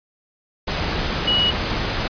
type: tone in noise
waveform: sine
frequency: 2919 Hz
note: F#7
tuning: 24 cents flat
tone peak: -16 dBFS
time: 1.27-1.51 s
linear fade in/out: 10 ms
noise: pink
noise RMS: -23 dBFS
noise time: 0.67-2.08 s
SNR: +4 dB
effects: resampled to 11025 Hz